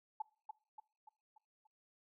sine tone with echo, 860 Hz, A5, 40 cents flat, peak -36 dBFS, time 0.2-0.22 s, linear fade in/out 5 ms, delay 290 ms, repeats 5, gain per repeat -6 dB, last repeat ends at 1.67 s, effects noise-tail reverb RT60 0.4 s tail -22 dB re dry

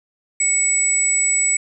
sine tone pair together, 2217 / 7875 Hz, C#7 / B8, 0 / -6 cents, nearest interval octave + minor seventh, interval 2194 cents, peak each -21 / -16 dBFS, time 0.4-1.57 s, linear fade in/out 5 ms, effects none

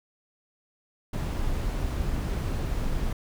brown noise, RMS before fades -28 dBFS, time 1.13-3.13 s, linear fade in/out 5 ms, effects none

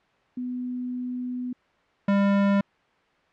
sine / square tone pair in turn, 249.1 / 199.55 Hz, B3 / G3, +15 / +31 cents, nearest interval major third, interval 384 cents, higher first, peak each -28 / -19 dBFS, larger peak second, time 0.37-1.53 / 2.08-2.61 s, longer first, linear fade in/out 5 ms, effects white hiss -62 dBFS RMS until 3.32 s + low-pass 2000 Hz 12 dB/octave

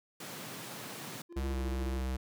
pink high-pass noise, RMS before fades -44 dBFS, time 0.2-1.22 s, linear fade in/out 5 ms, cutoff 110 Hz, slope 96 dB/octave
triangle tone with tremolo, 343.2 Hz, F4, 30 cents flat, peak -37 dBFS, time 1.29-2.03 s, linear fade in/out 50 ms, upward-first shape square, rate 14 Hz, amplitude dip 60%
square tone with pitch glide, 67.1 to 64.74 Hz, C2 to C2, +44 to -18 cents, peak -33 dBFS, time 1.36-2.17 s, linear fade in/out 10 ms, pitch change -62 cents, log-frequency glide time 1.51-1.56 s
effects none

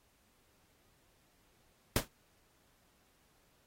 pink noise with exponential decay, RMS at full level -26 dBFS, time 1.96-2.08 s, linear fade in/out 1 ms, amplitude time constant 25 ms, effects pink hiss -71 dBFS RMS until 3.66 s + AAC 48 kbps

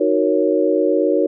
sine chord, D# minor seventh, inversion none, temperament equal, 311.1 / 370 / 466.2 / 554.4 Hz, D#4 / F#4 / A#4 / C#5, 0 / 0 / 0 / 0 cents, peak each -19 dBFS, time 0-1.27 s, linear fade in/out 10 ms, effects none

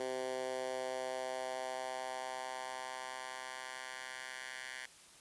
10% pulse tone with high-pass filter sweep, 129.2 Hz, C3, 21 cents flat, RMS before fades -42 dBFS, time 0-4.86 s, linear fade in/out 2 ms, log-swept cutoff 420 to 1700 Hz, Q 2, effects white hiss -59 dBFS RMS until 5.2 s + resampled to 24000 Hz

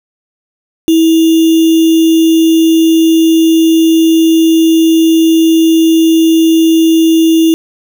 sine tone with sample-and-hold, 325.4 Hz, E4, 22 cents flat, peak -4 dBFS, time 0.88-7.54 s, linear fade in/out 0 ms, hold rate 3150 Hz, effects none

